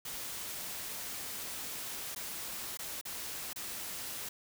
white noise with dropouts, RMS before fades -41 dBFS, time 0.05-4.29 s, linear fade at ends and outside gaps 5 ms, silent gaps 2.149-2.16 / 2.773-2.79 / 3.013-3.052 / 3.532-3.559 s, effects none

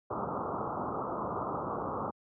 white low-pass noise, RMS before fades -35 dBFS, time 0.1-2.11 s, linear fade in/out 10 ms, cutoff 1300 Hz, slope 96 dB/octave, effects high-pass 100 Hz 12 dB/octave

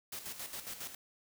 white noise with tremolo, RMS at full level -42 dBFS, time 0.12-0.95 s, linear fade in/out 5 ms, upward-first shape square, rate 7.3 Hz, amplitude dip 60%, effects none

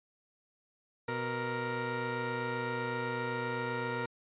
15% pulse tone pair together, 123.82 / 467.5 Hz, B2 / A#4, +5 / +5 cents, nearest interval octave + major seventh, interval 2300 cents, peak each -31 / -28 dBFS, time 1.08-4.06 s, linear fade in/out 5 ms, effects resampled to 8000 Hz

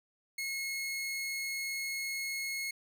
sawtooth tone, 2171 Hz, C#7, 37 cents flat, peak -31 dBFS, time 0.38-2.71 s, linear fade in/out 5 ms, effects none

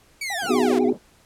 sawtooth linear sweep, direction down, 2319 to 311.1 Hz, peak -23 dBFS, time 0.21-0.79 s, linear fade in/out 5 ms
triangle tone with vibrato, 740 Hz, F#5, in tune, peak -27 dBFS, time 0.3-0.9 s, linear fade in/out 2 ms, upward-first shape sine, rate 12 Hz, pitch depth 170 cents each way
pink band-pass noise, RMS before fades -38 dBFS, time 0.4-0.99 s, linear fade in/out 50 ms, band 150 to 690 Hz, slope 24 dB/octave
sine chord, G# minor seventh, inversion first, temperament just, 249.2 / 311.5 / 373.8 / 415.3 Hz, B3 / D#4 / F#4 / G#4, +16 / +2 / +18 / 0 cents, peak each -21 / -27 / -22 / -22 dBFS, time 0.49-0.93 s, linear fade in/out 10 ms
effects pink hiss -56 dBFS RMS until 1.25 s + low-pass 12000 Hz 12 dB/octave

